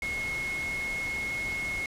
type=tone in noise; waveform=sine; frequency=2169 Hz; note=C#7; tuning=38 cents flat; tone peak=-30 dBFS; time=0.02-1.86 s; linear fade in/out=2 ms; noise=pink; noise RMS=-40 dBFS; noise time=0.02-1.86 s; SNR=+7 dB; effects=low-pass 10000 Hz 12 dB/octave